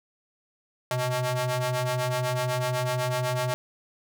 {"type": "ring-modulated tone", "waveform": "sawtooth", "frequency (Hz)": 250, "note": "B3", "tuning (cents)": 21, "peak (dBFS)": -18, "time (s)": [0.91, 3.54], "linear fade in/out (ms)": 0, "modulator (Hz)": 379, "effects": []}